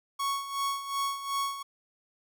45% pulse tone with tremolo, 1108.7 Hz, C#6, in tune, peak -27 dBFS, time 0.19-1.63 s, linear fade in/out 10 ms, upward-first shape sine, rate 2.7 Hz, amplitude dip 70%, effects none

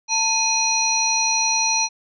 harmonic tone with a mistuned harmonic, 830.6 Hz, G#5, in tune, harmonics 1 / 3 / 5 / 7, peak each -24 / -25 / -24 / -20 dBFS, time 0.08-1.89 s, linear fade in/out 50 ms, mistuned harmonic 1, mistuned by +120 cents, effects none

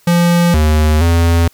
square tone with pitch steps, 172.7 / 76.9 / 84.3 Hz, F3 / D#2 / E2, -19 / -20 / +39 cents, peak -9 dBFS, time 0.07-1.48 s, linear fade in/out 5 ms, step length 470 ms, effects white hiss -50 dBFS RMS until 1.53 s

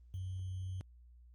sine tone with sample-and-hold, 93 Hz, F#2, 9 cents sharp, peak -38 dBFS, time 0.14-0.81 s, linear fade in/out 0 ms, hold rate 3150 Hz, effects added 60 Hz sine -56 dBFS peak until 1.34 s + Opus 24 kbps

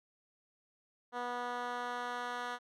10% pulse tone with band-pass filter sweep, 244.1 Hz, B3, 20 cents flat, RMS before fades -39 dBFS, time 1.12-2.59 s, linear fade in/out 50 ms, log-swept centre 880 to 1600 Hz, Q 0.76, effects none

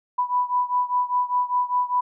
sine beating tone pair, 987.8 / 992.8 Hz, B5 / B5, 0 / +9 cents, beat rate 5 Hz, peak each -22 / -24 dBFS, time 0.18-2.01 s, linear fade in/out 10 ms, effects none

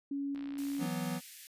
sine tone with tremolo, 280 Hz, C#4, 18 cents sharp, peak -33 dBFS, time 0.11-0.86 s, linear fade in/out 5 ms, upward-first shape square, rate 2.1 Hz, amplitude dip 35%
click train, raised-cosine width 0.3 ms, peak -36 dBFS, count 28, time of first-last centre 0.36-0.799 s, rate 61.5 Hz
white high-pass noise, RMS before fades -50 dBFS, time 0.58-1.47 s, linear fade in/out 0 ms, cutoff 1700 Hz, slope 48 dB/octave
square chord, E suspended second, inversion none, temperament equal, 164.81 / 185 / 246.9 Hz, E3 / F#3 / B3, 0 / 0 / 0 cents, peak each -39 dBFS, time 0.78-1.21 s, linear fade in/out 50 ms
effects resampled to 32000 Hz

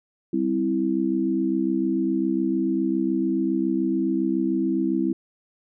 sine chord, C major, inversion second, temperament equal with one note detuned, 196 / 261.6 / 328.7 Hz, G3 / C4 / E4, 0 / 0 / -5 cents, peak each -27 / -25 / -23 dBFS, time 0.33-5.13 s, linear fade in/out 5 ms, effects none

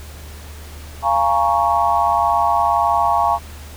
sine chord, Bb minor seventh, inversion second, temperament equal with one note detuned, 691.6 / 830.6 / 932.3 / 1108.7 Hz, F5 / Ab5 / Bb5 / Db6, -17 / 0 / 0 / 0 cents, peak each -19 dBFS, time 1.02-3.39 s, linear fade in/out 50 ms, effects added 75 Hz sine -34 dBFS peak until 3.76 s + pink hiss -40 dBFS RMS until 3.76 s

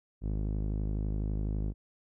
sawtooth tone with low-pass filter, 52 Hz, G#1, 3 cents sharp, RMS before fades -32 dBFS, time 0.21-1.74 s, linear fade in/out 50 ms, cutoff 310 Hz, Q 0.84, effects none

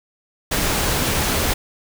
pink noise, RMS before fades -20 dBFS, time 0.51-1.54 s, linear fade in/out 10 ms, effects none

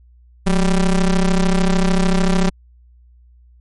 square ring-modulated tone, 98 Hz, G2, in tune, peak -10 dBFS, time 0.46-2.5 s, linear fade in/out 10 ms, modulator 81.3 Hz, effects added 60 Hz sine -45 dBFS peak until 3.6 s + MP3 48 kbps

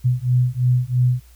sine beating tone pair, 123.47 / 126.47 Hz, B2 / B2, 0 / +42 cents, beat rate 3 Hz, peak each -18 dBFS, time 0.04-1.21 s, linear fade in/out 20 ms, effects added 60 Hz sine -45 dBFS peak until 1.35 s + white hiss -55 dBFS RMS until 1.35 s

